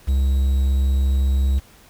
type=tone with quantisation; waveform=triangle; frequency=67.3 Hz; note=C2; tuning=49 cents sharp; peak=-13 dBFS; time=0.07-1.6 s; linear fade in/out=20 ms; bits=7; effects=pink hiss -50 dBFS RMS until 1.89 s